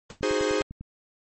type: noise with exponential decay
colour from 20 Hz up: pink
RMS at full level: -38 dBFS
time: 0.1-0.22 s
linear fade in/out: 1 ms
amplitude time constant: 25 ms
type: click train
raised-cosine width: 5 ms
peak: -26 dBFS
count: 7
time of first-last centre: 0.21-0.81 s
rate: 10 Hz
type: chord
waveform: 45% pulse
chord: Ab dominant seventh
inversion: second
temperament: equal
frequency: 311.1 / 370 / 415.3 / 523.3 Hz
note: Eb4 / Gb4 / Ab4 / C5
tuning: 0 / 0 / 0 / 0 cents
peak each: -30 / -31 / -26 / -28 dBFS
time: 0.23-0.62 s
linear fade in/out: 0 ms
effects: low-pass 11000 Hz 12 dB/octave + MP3 32 kbps